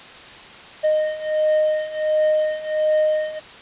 triangle beating tone pair, 616 / 617.4 Hz, D#5 / D#5, -17 / -14 cents, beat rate 1.4 Hz, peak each -20 / -17 dBFS, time 0.83-3.4 s, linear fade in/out 20 ms, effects white hiss -40 dBFS RMS until 3.61 s + resampled to 8000 Hz

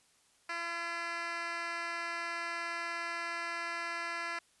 10% pulse tone with band-pass filter, 339.6 Hz, F4, 48 cents flat, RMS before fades -38 dBFS, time 0.49-4.39 s, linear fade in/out 5 ms, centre 2200 Hz, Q 0.92, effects white hiss -68 dBFS RMS until 4.6 s + resampled to 24000 Hz

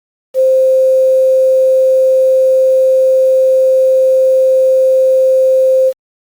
sine tone with quantisation, 523.3 Hz, C5, in tune, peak -6 dBFS, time 0.34-5.93 s, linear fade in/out 50 ms, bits 6, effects Opus 48 kbps

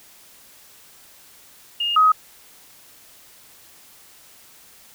sine tone pair in turn, 2836 / 1263.3 Hz, F7 / D#6, +26 / +26 cents, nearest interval octave + major second, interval 1400 cents, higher first, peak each -20 / -11 dBFS, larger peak second, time 1.8-1.96 / 1.96-2.12 s, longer neither, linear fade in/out 5 ms, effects white hiss -49 dBFS RMS until 4.94 s

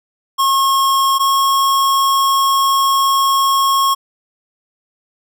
square tone pair in turn, 1084 / 1089.8 Hz, C#6 / C#6, -39 / -30 cents, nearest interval unison, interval 9 cents, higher second, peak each -12 dBFS, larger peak neither, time 0.38-1.19 / 1.19-3.95 s, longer second, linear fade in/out 20 ms, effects none

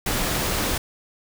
pink noise, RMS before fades -24 dBFS, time 0.06-0.78 s, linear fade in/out 5 ms, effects none

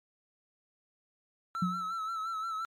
triangle tone with vibrato, 1318.5 Hz, E6, in tune, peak -31 dBFS, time 1.55-2.65 s, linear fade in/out 0 ms, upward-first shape sine, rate 5.7 Hz, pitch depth 51 cents each way
sine tone with exponential decay, 179.7 Hz, F3, 50 cents sharp, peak -24 dBFS, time 1.62-1.94 s, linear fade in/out 5 ms, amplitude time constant 69 ms
effects MP3 64 kbps

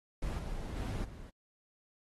brown noise with level steps, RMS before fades -36 / -40 / -36 / -48 dBFS, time 0.22-1.3 s, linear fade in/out 5 ms, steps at 0.39 / 0.76 / 1.04 s, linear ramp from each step 2 ms, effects AAC 32 kbps

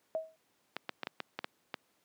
sine tone with exponential decay, 640 Hz, D#5, 49 cents sharp, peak -28 dBFS, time 0.15-0.36 s, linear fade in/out 0 ms, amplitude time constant 45 ms
clicks, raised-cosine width 0.3 ms, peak -19 dBFS, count 8, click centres 0.766 / 0.893 / 1.033 / 1.071 / 1.203 / 1.39 / 1.444 / 1.742 s
effects pink hiss -73 dBFS RMS until 2.04 s + high-pass 200 Hz 12 dB/octave

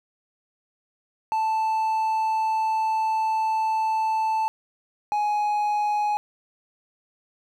triangle tone pair in turn, 880 / 835.6 Hz, A5 / G#5, 0 / +10 cents, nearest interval minor second, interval 90 cents, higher first, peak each -19 dBFS, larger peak neither, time 1.32-4.48 / 5.12-6.17 s, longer first, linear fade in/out 0 ms, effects none

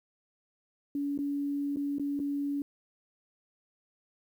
sine tone with dropouts, 284.3 Hz, C#4, 44 cents sharp, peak -29 dBFS, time 0.95-2.62 s, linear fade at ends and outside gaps 2 ms, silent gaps 1.177-1.188 / 1.761-1.769 / 1.984-1.996 / 2.193-2.199 s, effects 10-bit

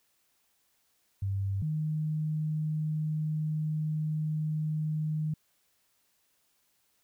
sine tone pair in turn, 98 / 154.49 Hz, G2 / D#3, 0 / -12 cents, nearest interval minor sixth, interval 788 cents, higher second, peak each -28 dBFS, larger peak neither, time 1.22-1.62 / 1.62-5.34 s, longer second, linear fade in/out 5 ms, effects white hiss -72 dBFS RMS until 7.03 s

